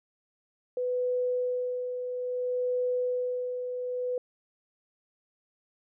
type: tone with tremolo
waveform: sine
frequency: 497.9 Hz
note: B4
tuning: 14 cents sharp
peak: -25 dBFS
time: 0.77-4.18 s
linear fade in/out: 2 ms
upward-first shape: sine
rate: 0.6 Hz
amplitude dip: 50%
effects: none